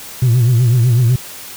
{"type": "tone with vibrato", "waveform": "sine", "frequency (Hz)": 121.1, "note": "B2", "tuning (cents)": -34, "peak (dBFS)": -6, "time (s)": [0.22, 1.16], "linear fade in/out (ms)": 5, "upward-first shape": "triangle", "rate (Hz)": 8, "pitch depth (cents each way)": 130, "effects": ["tanh soft clip ceiling -7 dBFS", "white hiss -32 dBFS RMS until 1.56 s"]}